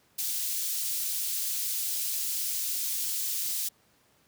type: high-pass noise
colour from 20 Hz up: white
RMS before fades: -31 dBFS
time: 0.18-3.69 s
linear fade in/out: 10 ms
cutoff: 4300 Hz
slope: 12 dB/octave
effects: pink hiss -65 dBFS RMS until 4.27 s + high-pass 80 Hz 12 dB/octave